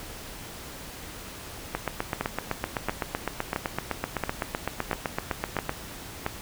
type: two click trains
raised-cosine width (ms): 0.5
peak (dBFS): -11 / -11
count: 32 / 7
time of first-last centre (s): 1.75-5.694 / 2.21-6.264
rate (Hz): 7.86 / 1.48
effects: pink hiss -41 dBFS RMS until 6.41 s